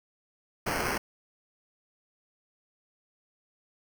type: noise with sample-and-hold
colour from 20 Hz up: blue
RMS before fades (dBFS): -30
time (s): 0.66-0.98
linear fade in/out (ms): 10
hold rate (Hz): 3675
effects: none